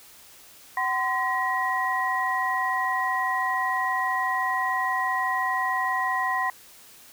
sine tone cluster, 756 / 1031 / 1905 Hz, F#5 / C6 / A#6, +37 / -26 / +37 cents, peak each -29 / -26 / -27 dBFS, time 0.77-6.5 s, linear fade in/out 2 ms, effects white hiss -50 dBFS RMS until 7.12 s

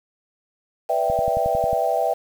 sine chord, E minor seventh, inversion second, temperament equal, 493.9 / 587.3 / 659.3 / 784 Hz, B4 / D5 / E5 / G5, 0 / 0 / 0 / 0 cents, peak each -26 / -26 / -22 / -23 dBFS, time 0.89-2.14 s, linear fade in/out 10 ms
click train, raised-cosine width 5 ms, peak -19 dBFS, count 8, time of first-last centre 1.1-1.731 s, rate 11.1 Hz
effects 7-bit

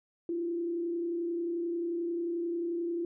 sine tone with frequency modulation, 341.2 Hz, F4, 40 cents flat, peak -30 dBFS, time 0.29-3.05 s, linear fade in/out 2 ms, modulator 31.3 Hz, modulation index 0.38, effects none

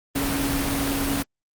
sine tone in noise, 277.2 Hz, C#4, in tune, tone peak -25 dBFS, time 0.15-1.23 s, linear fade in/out 10 ms, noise pink, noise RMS -26 dBFS, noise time 0.15-1.23 s, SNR -2 dB, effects Opus 32 kbps

